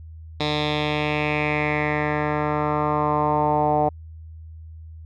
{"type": "tone with low-pass filter sweep", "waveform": "10% pulse", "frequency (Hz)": 150, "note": "D3", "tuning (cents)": 37, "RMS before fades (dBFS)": -22, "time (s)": [0.4, 3.89], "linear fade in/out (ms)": 5, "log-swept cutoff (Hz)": [4000, 740], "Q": 3.9, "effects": ["added 80 Hz sine -37 dBFS peak until 5.05 s"]}